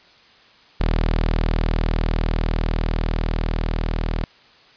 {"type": "tone with level ramp", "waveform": "sawtooth", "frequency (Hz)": 40, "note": "D#1", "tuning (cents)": 49, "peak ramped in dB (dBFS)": [-13, -17], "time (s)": [0.8, 4.24], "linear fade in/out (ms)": 0, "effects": ["white hiss -51 dBFS RMS until 4.76 s", "resampled to 11025 Hz"]}